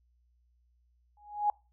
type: tone with exponential growth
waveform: sine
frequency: 830.6 Hz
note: G#5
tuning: in tune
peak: -21 dBFS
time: 1.17-1.5 s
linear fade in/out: 2 ms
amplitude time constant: 70 ms
effects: noise-tail reverb RT60 0.3 s tail -25 dB re dry + added 60 Hz sine -66 dBFS peak until 1.72 s